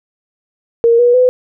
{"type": "tone with pitch steps", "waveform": "sine", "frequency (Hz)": [465.4, 484, 503.4], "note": ["A#4", "B4", "B4"], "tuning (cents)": [-3, -35, 33], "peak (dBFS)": -6, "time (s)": [0.84, 1.29], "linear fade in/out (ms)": 0, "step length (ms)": 150, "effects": []}